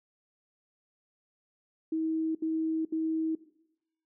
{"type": "tone bursts", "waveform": "sine", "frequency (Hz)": 320, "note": "D#4", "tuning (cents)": 49, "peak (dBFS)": -27, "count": 3, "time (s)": [1.92, 3.352], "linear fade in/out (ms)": 5, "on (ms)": 430, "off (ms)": 71, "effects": ["noise-tail reverb RT60 0.8 s tail -17 dB re dry"]}